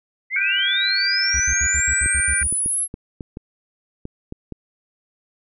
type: linear sweep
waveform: sine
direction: up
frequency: 1986 to 11175 Hz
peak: -19 dBFS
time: 0.3-2.88 s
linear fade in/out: 50 ms
type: chord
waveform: sine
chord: G major seventh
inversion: third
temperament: equal with one note detuned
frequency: 1462.1 / 1568 / 1975.5 / 2349 Hz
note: F#6 / G6 / B6 / D7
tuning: -21 / 0 / 0 / 0 cents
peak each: -29 / -23 / -29 / -27 dBFS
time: 0.36-2.43 s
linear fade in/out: 2 ms
type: tone bursts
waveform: triangle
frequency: 69.3 Hz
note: C#2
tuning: in tune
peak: -21 dBFS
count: 9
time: 1.34-2.474 s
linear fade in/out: 5 ms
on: 62 ms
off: 72 ms
type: clicks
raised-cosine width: 3 ms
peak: -18 dBFS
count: 9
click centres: 2.06 / 2.526 / 2.661 / 2.941 / 3.208 / 3.371 / 4.054 / 4.324 / 4.523 s
effects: none